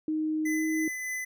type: tone with pitch glide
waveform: sine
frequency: 311.1 to 316.5 Hz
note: D#4 to D#4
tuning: 0 to +30 cents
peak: -26 dBFS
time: 0.08-0.88 s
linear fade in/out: 2 ms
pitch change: +30 cents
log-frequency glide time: 0.49-0.64 s
type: tone with tremolo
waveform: square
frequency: 2014 Hz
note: B6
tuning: 33 cents sharp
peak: -31 dBFS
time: 0.45-1.25 s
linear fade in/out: 10 ms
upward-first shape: triangle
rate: 3.3 Hz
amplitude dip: 35%
effects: none